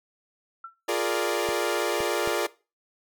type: tone with exponential decay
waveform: sine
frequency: 1346 Hz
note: E6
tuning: 36 cents sharp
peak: -33 dBFS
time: 0.64-0.76 s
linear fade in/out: 5 ms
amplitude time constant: 25 ms
type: chord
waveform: sawtooth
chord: Bb dominant seventh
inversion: second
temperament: equal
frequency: 349.2 / 415.3 / 466.2 / 587.3 Hz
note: F4 / Ab4 / Bb4 / D5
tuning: 0 / 0 / 0 / 0 cents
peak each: -26 dBFS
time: 0.88-2.47 s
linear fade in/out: 10 ms
type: clicks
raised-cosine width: 3 ms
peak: -25 dBFS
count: 3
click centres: 1.489 / 2.005 / 2.275 s
effects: noise-tail reverb RT60 0.3 s tail -19 dB re dry